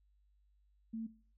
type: tone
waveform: sine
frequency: 224.5 Hz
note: A3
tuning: 35 cents sharp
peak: -38 dBFS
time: 0.93-1.07 s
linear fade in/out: 10 ms
effects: noise-tail reverb RT60 0.5 s tail -19 dB re dry + added 50 Hz sine -68 dBFS peak until 1.37 s